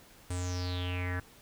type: tone with low-pass filter sweep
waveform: square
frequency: 89.8 Hz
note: F2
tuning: 49 cents sharp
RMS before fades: -34 dBFS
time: 0.3-1.2 s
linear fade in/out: 5 ms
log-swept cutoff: 9000 to 1600 Hz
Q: 7.3
effects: pink hiss -57 dBFS RMS until 1.41 s